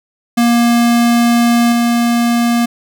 square tone with level steps, 236.4 Hz, A#3, 24 cents sharp, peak -9 / -11 dBFS, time 0.37-2.66 s, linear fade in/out 10 ms, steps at 1.72 s, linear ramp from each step 2 ms, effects none

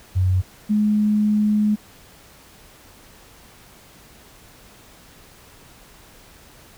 sine tone pair in turn, 92.5 / 210.7 Hz, F#2 / G#3, 0 / +25 cents, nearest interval octave + major second, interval 1425 cents, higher second, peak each -15 dBFS, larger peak neither, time 0.15-0.42 / 0.69-1.76 s, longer second, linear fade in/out 20 ms, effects pink hiss -48 dBFS RMS until 6.77 s

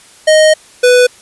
square tone pair in turn, 622.3 / 495.2 Hz, D#5 / B4, 0 / +5 cents, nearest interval major third, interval 395 cents, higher first, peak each -5 dBFS, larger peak neither, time 0.27-0.54 / 0.83-1.07 s, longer first, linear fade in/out 10 ms, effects white hiss -41 dBFS RMS until 1.21 s + resampled to 24000 Hz

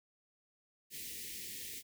white band-stop noise, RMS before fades -45 dBFS, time 0.9-1.83 s, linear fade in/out 50 ms, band 480 to 1800 Hz, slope 96 dB/octave, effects none

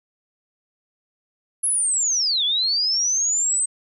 sine linear two-way sweep, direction down then up, 10880 to 3322 to 8310 Hz, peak -18 dBFS, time 1.63-3.66 s, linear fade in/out 10 ms, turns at 2.44 s, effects none

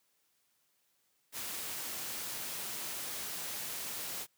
white noise, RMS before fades -40 dBFS, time 1.32-4.27 s, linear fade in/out 50 ms, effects white hiss -75 dBFS RMS until 4.37 s + high-pass 100 Hz 12 dB/octave

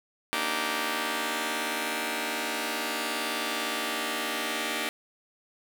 5% pulse chord, Eb major seventh, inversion second, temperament just, 233.3 / 291.7 / 311.1 / 388.9 Hz, Bb3 / D4 / Eb4 / G4, +2 / -12 / 0 / -14 cents, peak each -23 dBFS, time 0.33-4.89 s, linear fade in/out 0 ms, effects none

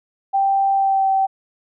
sine tone with pitch glide, 784 to 772.8 Hz, G5 to G5, 0 to -25 cents, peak -14 dBFS, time 0.33-1.27 s, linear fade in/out 20 ms, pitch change -25 cents, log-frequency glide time 0.74-1.08 s, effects none

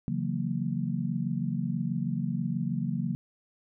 sine chord, F# dominant seventh, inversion second, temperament just, 138.75 / 166.5 / 185 / 231.2 Hz, C#3 / E3 / F#3 / A#3, +2 / +18 / 0 / -14 cents, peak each -33 dBFS, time 0.08-3.15 s, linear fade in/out 0 ms, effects none

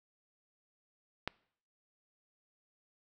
click, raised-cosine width 0.3 ms, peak -17 dBFS, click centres 1.276 s, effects noise-tail reverb RT60 0.6 s tail -24 dB re dry

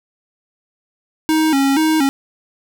square tone with vibrato, 293.7 Hz, D4, in tune, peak -13 dBFS, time 1.29-2.09 s, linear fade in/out 0 ms, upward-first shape square, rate 2.1 Hz, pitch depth 120 cents each way, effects none

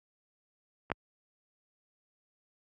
clicks, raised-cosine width 0.5 ms, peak -23 / -13 dBFS, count 2, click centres 0.901 / 0.917 s, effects high-pass 60 Hz 12 dB/octave + AAC 64 kbps

